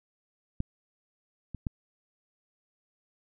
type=clicks; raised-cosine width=5 ms; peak=-17 / -25 / -18 dBFS; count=3; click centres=0.604 / 1.547 / 1.668 s; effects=none